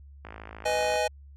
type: click train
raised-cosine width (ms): 0.5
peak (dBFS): -26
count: 39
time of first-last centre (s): 0.25-0.958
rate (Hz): 53.7
type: chord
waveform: square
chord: G# minor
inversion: first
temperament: just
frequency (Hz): 498.4 / 623 / 830.6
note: B4 / D#5 / G#5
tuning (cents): +16 / +2 / 0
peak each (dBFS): -31 / -28 / -30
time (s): 0.65-1.08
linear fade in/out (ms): 10
effects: added 70 Hz sine -46 dBFS peak until 1.36 s + low-pass 9000 Hz 12 dB/octave